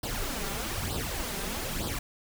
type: noise with flanger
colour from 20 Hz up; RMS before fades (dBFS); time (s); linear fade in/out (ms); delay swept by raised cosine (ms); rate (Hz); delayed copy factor
pink; -33; 0.03-1.99; 5; 0.22 to 5.12; 1.1; +0.7
effects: none